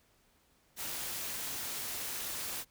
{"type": "noise with amplitude modulation", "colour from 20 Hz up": "white", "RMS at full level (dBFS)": -37, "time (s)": [0.76, 2.65], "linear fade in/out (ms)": 50, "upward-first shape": "sine", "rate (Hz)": 266, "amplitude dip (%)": 40, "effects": ["pink hiss -69 dBFS RMS until 2.7 s"]}